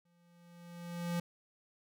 square tone with exponential growth, 172.6 Hz, F3, 20 cents flat, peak -32 dBFS, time 0.05-1.2 s, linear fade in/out 5 ms, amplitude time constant 250 ms, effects none

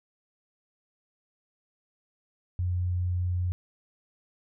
sine tone, 89.5 Hz, F2, 43 cents sharp, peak -25 dBFS, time 2.59-3.52 s, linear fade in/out 0 ms, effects none

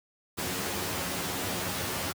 pink noise with comb filter, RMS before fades -32 dBFS, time 0.37-2.13 s, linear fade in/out 20 ms, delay 11 ms, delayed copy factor +0.65, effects high-pass 100 Hz 12 dB/octave

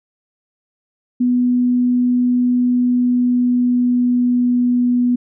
sine tone with pitch glide, 246.9 to 245.2 Hz, B3 to B3, 0 to -12 cents, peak -12 dBFS, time 1.2-5.16 s, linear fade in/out 10 ms, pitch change -12 cents, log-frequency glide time 2.63-4.87 s, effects none

